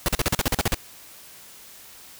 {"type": "noise bursts", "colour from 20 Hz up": "pink", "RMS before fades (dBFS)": -21, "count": 11, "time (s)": [0.06, 0.744], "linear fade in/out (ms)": 0, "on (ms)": 24, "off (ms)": 42, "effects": ["white hiss -46 dBFS RMS until 2.19 s"]}